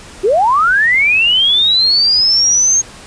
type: linear sweep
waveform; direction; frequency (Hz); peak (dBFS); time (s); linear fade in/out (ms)
sine; up; 349.2 to 6500; -8; 0.23-2.82; 20
effects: pink hiss -35 dBFS RMS until 3.06 s + resampled to 22050 Hz